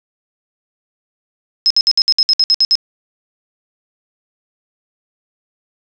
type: tone bursts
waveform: sine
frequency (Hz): 5150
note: E8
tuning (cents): -41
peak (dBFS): -8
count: 11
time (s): 1.66-2.754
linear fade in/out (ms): 0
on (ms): 44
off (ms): 61
effects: resampled to 16000 Hz + 8-bit